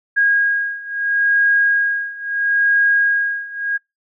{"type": "beating tone pair", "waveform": "sine", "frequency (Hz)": [1635, 1635.75], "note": ["G#6", "G#6"], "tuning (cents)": [-28, -27], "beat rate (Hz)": 0.75, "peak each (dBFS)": [-18, -16], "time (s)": [0.16, 3.78], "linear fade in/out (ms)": 20, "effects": ["noise-tail reverb RT60 0.2 s tail -25 dB re dry"]}